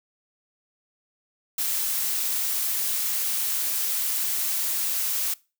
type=noise; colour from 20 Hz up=blue; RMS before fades=-26 dBFS; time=1.58-5.34 s; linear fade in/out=5 ms; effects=noise-tail reverb RT60 0.3 s tail -22 dB re dry